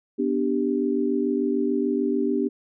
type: chord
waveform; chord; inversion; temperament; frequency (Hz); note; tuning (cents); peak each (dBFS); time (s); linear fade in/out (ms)
sine; G major; first; equal; 246.9 / 293.7 / 392; B3 / D4 / G4; 0 / 0 / 0; -25; 0.18-2.49; 20
effects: none